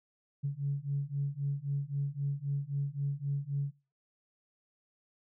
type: beating tone pair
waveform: sine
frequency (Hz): 139.1 / 142.9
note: C#3 / D3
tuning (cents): +6 / -47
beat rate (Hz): 3.8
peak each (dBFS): -34 / -33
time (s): 0.43-3.72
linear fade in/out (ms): 20
effects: noise-tail reverb RT60 0.4 s tail -25 dB re dry + tanh soft clip ceiling -23 dBFS